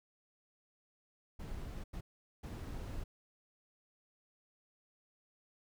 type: noise bursts at uneven times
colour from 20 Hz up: brown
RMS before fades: -43 dBFS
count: 3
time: 1.39-1.84 / 1.93-2.01 / 2.43-3.04 s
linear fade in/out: 10 ms
effects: none